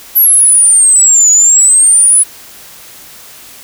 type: exponential two-way sweep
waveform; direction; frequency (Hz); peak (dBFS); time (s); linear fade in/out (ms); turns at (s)
sine; down then up; 11840 to 6820 to 10260; -3; 0.15-2.24; 20; 1.31
effects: white hiss -34 dBFS RMS until 3.63 s